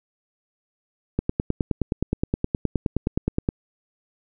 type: click train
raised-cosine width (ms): 3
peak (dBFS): -8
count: 23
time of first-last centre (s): 1.19-3.489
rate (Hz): 9.57
effects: none

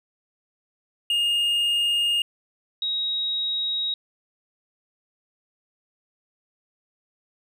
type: tone pair in turn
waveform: triangle / sine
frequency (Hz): 2838 / 3800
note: F7 / A#7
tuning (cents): +27 / +33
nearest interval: perfect fourth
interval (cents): 506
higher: second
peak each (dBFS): -18 / -23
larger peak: first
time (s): 1.1-2.22 / 2.82-3.94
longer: neither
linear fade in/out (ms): 2
effects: none

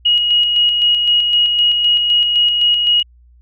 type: tone with tremolo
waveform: sine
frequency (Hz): 2892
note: F#7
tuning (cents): -40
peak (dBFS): -9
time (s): 0.05-3.03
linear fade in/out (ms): 10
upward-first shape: square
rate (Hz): 3.9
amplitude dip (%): 35
effects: added 60 Hz sine -44 dBFS peak until 3.41 s

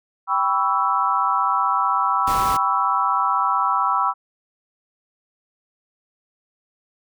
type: chord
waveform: sine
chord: C# half-diminished seventh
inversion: second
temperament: equal with one note detuned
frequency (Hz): 784 / 987.8 / 1123.6 / 1318.5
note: G5 / B5 / C#6 / E6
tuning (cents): 0 / 0 / +23 / 0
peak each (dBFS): -25 / -22 / -23 / -21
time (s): 0.27-4.14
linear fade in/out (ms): 50
type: noise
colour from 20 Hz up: pink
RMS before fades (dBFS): -29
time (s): 2.27-2.57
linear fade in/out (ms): 5
effects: none

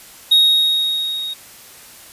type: tone with level ramp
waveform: triangle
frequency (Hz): 3757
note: A#7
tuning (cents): +13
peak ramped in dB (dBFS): -6 to -22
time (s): 0.31-1.34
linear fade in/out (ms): 10
effects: white hiss -41 dBFS RMS until 2.12 s + resampled to 32000 Hz

